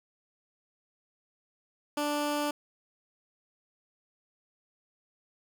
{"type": "tone", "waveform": "15% pulse", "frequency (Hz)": 293.7, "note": "D4", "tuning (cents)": 0, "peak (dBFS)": -22, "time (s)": [1.97, 2.51], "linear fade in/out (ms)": 5, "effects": []}